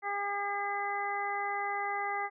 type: harmonic tone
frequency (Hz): 404.2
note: G#4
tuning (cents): -47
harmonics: 1 / 2 / 3 / 4 / 5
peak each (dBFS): -42 / -34 / -38 / -43 / -37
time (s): 0.02-2.3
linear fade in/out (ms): 50
effects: none